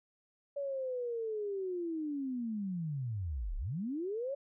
sine linear two-way sweep, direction down then up, 571 to 30.94 to 571 Hz, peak -34 dBFS, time 0.56-4.35 s, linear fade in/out 10 ms, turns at 3.57 s, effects none

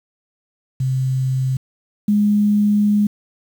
sine tone pair in turn, 130.81 / 207.3 Hz, C3 / G#3, 0 / -3 cents, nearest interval minor sixth, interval 797 cents, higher second, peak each -16 / -12 dBFS, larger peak second, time 0.8-1.57 / 2.08-3.07 s, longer second, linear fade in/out 5 ms, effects 7-bit

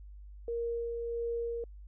sine tone with tremolo, 467.8 Hz, A#4, 6 cents sharp, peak -31 dBFS, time 0.48-1.64 s, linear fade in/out 2 ms, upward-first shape sine, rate 1.5 Hz, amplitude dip 30%, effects added 50 Hz sine -46 dBFS peak until 1.87 s

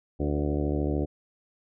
harmonic tone with a mistuned harmonic, 73.4 Hz, D2, in tune, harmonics 1 / 2 / 3 / 4 / 5 / 6 / 7 / 8 / 9 / 10, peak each -29 / -32 / -37 / -30 / -33 / -37 / -38 / -39 / -44 / -44 dBFS, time 0.19-1.06 s, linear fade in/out 20 ms, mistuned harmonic 7, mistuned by -26 cents, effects none

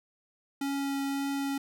square tone with vibrato, 277.2 Hz, C#4, in tune, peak -30 dBFS, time 0.61-1.58 s, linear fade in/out 5 ms, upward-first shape triangle, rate 1.8 Hz, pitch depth 8 cents each way, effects none

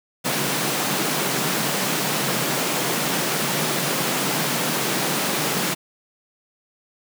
pink high-pass noise, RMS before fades -23 dBFS, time 0.24-5.75 s, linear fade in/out 20 ms, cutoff 130 Hz, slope 96 dB/octave, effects none

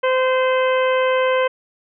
harmonic tone, 516 Hz, C5, 24 cents flat, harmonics 1 / 2 / 3 / 4 / 5 / 6, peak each -16 / -22 / -26 / -28 / -30 / -32 dBFS, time 0.03-1.48 s, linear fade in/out 10 ms, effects none

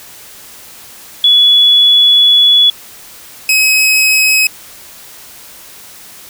sine / sawtooth tone pair in turn, 3403 / 2549 Hz, G#7 / D#7, +41 / +41 cents, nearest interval perfect fourth, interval 500 cents, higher first, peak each -4 dBFS, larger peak neither, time 1.24-2.7 / 3.49-4.47 s, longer first, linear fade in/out 2 ms, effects white hiss -35 dBFS RMS until 6.29 s

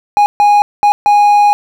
triangle tone bursts at uneven times, 825 Hz, G#5, 12 cents flat, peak -3 dBFS, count 4, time 0.17-0.26 / 0.4-0.62 / 0.83-0.92 / 1.06-1.53 s, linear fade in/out 0 ms, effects none

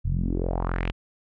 sawtooth tone with low-pass filter sweep, 43.65 Hz, F1, in tune, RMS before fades -26 dBFS, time 0.04-0.92 s, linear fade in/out 20 ms, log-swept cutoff 100 to 3200 Hz, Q 3.5, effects none

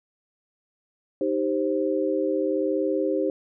sine chord, C minor, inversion first, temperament equal with one note detuned, 311.1 / 392 / 526.6 Hz, Eb4 / G4 / C5, 0 / 0 / +11 cents, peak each -26 dBFS, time 1.21-3.3 s, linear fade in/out 2 ms, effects none

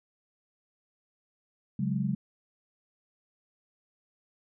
sine chord, C# suspended fourth, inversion none, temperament equal, 138.59 / 185 / 207.7 Hz, C#3 / F#3 / G#3, 0 / 0 / 0 cents, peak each -31 dBFS, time 1.79-2.15 s, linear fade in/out 5 ms, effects none

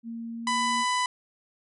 sine tone with pitch glide, 230.3 to 233.8 Hz, A#3 to A#3, -21 to +5 cents, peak -33 dBFS, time 0.03-0.85 s, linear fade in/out 50 ms, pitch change +26 cents, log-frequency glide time 0.31-0.72 s
harmonic tone, 997 Hz, B5, 16 cents sharp, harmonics 1 / 2 / 3 / 4 / 5 / 6 / 7 / 8 / 9 / 10, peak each -25 / -31 / -35 / -37 / -39 / -41 / -42 / -43 / -44 / -45 dBFS, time 0.47-1.06 s, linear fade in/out 2 ms
effects none

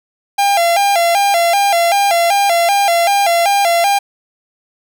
45% pulse tone with vibrato, 740 Hz, F#5, in tune, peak -10 dBFS, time 0.38-3.99 s, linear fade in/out 10 ms, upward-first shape square, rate 2.6 Hz, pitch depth 140 cents each way, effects none

